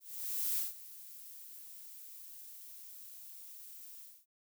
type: noise with ADSR envelope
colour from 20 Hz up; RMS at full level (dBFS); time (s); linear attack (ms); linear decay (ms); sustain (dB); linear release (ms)
violet; -33; 0-4.26; 570; 160; -18; 260
effects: none